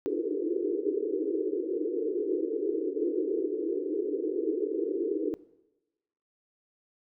white band-pass noise, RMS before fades -30 dBFS, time 0.06-5.34 s, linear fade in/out 0 ms, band 300 to 460 Hz, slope 96 dB/octave, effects noise-tail reverb RT60 1.0 s tail -20 dB re dry

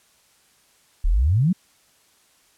sine exponential sweep, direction up, 32.99 to 200.2 Hz, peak -15 dBFS, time 1.04-1.53 s, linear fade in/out 10 ms, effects white hiss -59 dBFS RMS until 2.57 s + low-pass 11000 Hz 12 dB/octave

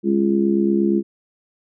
harmonic tone, 68.5 Hz, C#2, 20 cents flat, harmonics 3 / 4 / 5 / 6, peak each -18 / -26 / -18 / -28 dBFS, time 0.03-1.03 s, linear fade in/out 50 ms, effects none

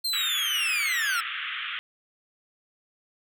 40% pulse linear sweep, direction down, 4217 to 1304 Hz, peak -24 dBFS, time 0.04-1.21 s, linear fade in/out 10 ms
white band-pass noise, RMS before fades -33 dBFS, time 0.13-1.79 s, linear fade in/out 0 ms, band 1200 to 3400 Hz, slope 96 dB/octave
effects none

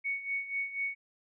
sine tone with tremolo, 2225 Hz, C#7, 6 cents sharp, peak -29 dBFS, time 0.04-0.95 s, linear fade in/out 20 ms, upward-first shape sine, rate 4.1 Hz, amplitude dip 75%, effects none

